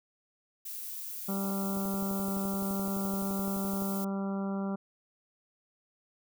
violet noise, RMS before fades -40 dBFS, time 0.65-4.05 s, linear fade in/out 10 ms
harmonic tone, 196 Hz, G3, in tune, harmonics 1 / 2 / 3 / 4 / 5 / 6 / 7, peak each -31 / -41 / -42 / -45 / -48 / -48 / -48 dBFS, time 1.28-4.76 s, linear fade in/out 10 ms
click train, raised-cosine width 2 ms, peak -30 dBFS, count 25, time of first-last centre 1.77-3.821 s, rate 11.7 Hz
effects none

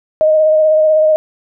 sine tone with vibrato, 622.3 Hz, D#5, in tune, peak -7 dBFS, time 0.21-1.16 s, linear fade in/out 0 ms, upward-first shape sine, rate 16 Hz, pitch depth 20 cents each way, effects none

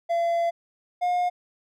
triangle tone pair in turn, 680 / 714.6 Hz, F5 / F5, -46 / +40 cents, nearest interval minor second, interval 86 cents, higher second, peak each -19 dBFS, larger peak neither, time 0.09-0.51 / 1.01-1.3 s, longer first, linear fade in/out 20 ms, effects none

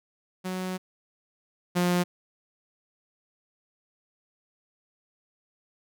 sawtooth tone pair in turn, 185 / 177.44 Hz, F#3 / F3, 0 / +28 cents, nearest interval minor second, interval 72 cents, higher first, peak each -26 / -18 dBFS, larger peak second, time 0.44-0.78 / 1.75-2.04 s, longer first, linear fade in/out 20 ms, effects none

